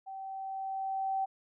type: tone with level ramp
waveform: sine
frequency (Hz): 772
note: G5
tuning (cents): -27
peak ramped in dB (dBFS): -40 to -28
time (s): 0.06-1.26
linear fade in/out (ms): 20
effects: none

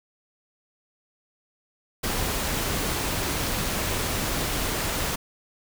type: noise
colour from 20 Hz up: pink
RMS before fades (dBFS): -27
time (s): 2.03-5.16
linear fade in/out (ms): 10
effects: none

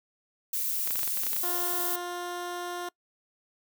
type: noise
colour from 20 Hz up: violet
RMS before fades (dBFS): -30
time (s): 0.53-1.96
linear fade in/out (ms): 5
type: clicks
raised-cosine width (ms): 0.2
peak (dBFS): -19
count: 11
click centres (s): 0.875 / 0.908 / 0.957 / 0.993 / 1.032 / 1.077 / 1.173 / 1.235 / 1.267 / 1.332 / 1.365
type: tone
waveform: 15% pulse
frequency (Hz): 352.8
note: F4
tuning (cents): +18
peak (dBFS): -27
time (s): 1.43-2.89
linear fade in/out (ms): 5
effects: noise-tail reverb RT60 0.1 s tail -24 dB re dry

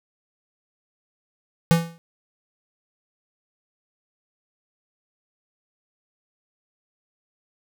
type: tone with exponential decay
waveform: square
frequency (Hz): 167.1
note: E3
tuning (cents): +24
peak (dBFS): -11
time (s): 1.71-1.98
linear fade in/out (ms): 0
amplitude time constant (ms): 57
effects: none

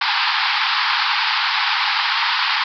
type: band-pass noise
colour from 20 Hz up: pink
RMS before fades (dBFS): -19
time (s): 0.01-2.64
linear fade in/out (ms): 5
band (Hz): 820 to 5000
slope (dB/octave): 96
effects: none

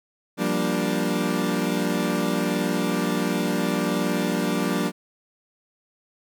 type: chord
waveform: 30% pulse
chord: G minor seventh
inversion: third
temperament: equal with one note detuned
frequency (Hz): 174.61 / 196 / 235.2 / 293.7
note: F3 / G3 / Bb3 / D4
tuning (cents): 0 / 0 / +16 / 0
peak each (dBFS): -25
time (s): 0.37-4.92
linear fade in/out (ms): 50
effects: none

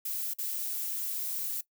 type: noise with dropouts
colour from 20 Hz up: violet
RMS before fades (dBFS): -34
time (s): 0.05-1.61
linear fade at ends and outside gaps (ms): 5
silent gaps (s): 0.337-0.385
effects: noise-tail reverb RT60 0.1 s tail -19 dB re dry

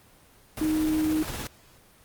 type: noise with tremolo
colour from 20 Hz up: pink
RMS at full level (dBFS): -34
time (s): 0.57-1.47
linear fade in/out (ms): 2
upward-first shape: square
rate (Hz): 17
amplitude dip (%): 25
type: tone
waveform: sine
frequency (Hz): 311.1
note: D#4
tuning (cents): 0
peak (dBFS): -22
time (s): 0.61-1.23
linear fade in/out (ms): 5
effects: pink hiss -56 dBFS RMS until 2.04 s + Opus 24 kbps

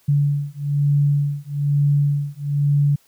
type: beating tone pair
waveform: sine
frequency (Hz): 143.2 / 144.3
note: D3 / D3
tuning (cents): -43 / -30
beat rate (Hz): 1.1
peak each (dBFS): -19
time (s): 0.08-2.96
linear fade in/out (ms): 10
effects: white hiss -58 dBFS RMS until 3.07 s

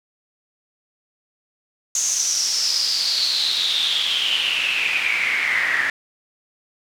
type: noise with band-pass filter sweep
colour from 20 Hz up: pink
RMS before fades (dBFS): -21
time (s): 1.95-5.9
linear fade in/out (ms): 2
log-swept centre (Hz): 6600 to 1800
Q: 8.8
effects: none

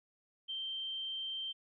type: tone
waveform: sine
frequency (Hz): 3136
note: G7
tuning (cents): 0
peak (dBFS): -37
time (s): 0.48-1.53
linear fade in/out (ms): 20
effects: none

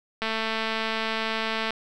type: click train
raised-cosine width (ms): 0.3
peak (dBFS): -12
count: 331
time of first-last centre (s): 0.22-1.706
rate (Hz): 222
effects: none

